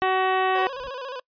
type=harmonic tone; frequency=376 Hz; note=F#4; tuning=28 cents sharp; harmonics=1 / 2 / 3 / 4 / 5 / 6 / 7 / 8 / 9 / 10; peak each=-25 / -23 / -26 / -34 / -30 / -42 / -34 / -37 / -45 / -44 dBFS; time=0.02-0.67 s; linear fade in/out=0 ms
type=tone with vibrato; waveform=25% pulse; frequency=524 Hz; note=C5; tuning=2 cents sharp; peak=-28 dBFS; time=0.55-1.2 s; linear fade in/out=5 ms; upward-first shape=square; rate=14 Hz; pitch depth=80 cents each way
type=noise with exponential growth; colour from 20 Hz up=brown; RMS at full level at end=-42 dBFS; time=0.6-0.89 s; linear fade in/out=5 ms; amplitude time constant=62 ms
effects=noise-tail reverb RT60 0.1 s tail -26 dB re dry + resampled to 11025 Hz